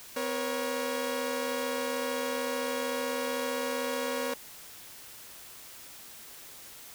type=tone cluster; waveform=sawtooth; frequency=254.9 / 476.3 / 552 Hz; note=C4 / A#4 / C#5; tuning=-45 / +37 / -7 cents; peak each=-33 / -30 / -30 dBFS; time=0.16-4.34 s; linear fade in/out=5 ms; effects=white hiss -48 dBFS RMS until 6.94 s